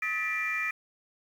sine tone cluster, 1272 / 1762 / 1962 / 2375 Hz, D#6 / A6 / B6 / D7, +38 / +2 / -12 / +19 cents, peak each -36 / -36 / -32 / -30 dBFS, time 0.02-0.71 s, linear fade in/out 5 ms, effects tanh soft clip ceiling -21 dBFS + 9-bit

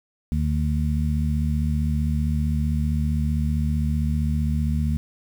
harmonic tone, 75.4 Hz, D2, 46 cents sharp, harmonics 1 / 2 / 3, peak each -22 / -25 / -27 dBFS, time 0.32-4.97 s, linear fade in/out 0 ms, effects 8-bit

